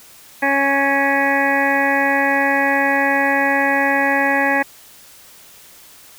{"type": "harmonic tone", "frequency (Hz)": 277.2, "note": "C#4", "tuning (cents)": 0, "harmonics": [1, 2, 3, 4, 6, 7, 8, 9], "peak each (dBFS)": [-22, -22, -20, -28, -20, -20, -28, -29], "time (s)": [0.42, 4.63], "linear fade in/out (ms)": 10, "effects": ["white hiss -44 dBFS RMS until 6.18 s"]}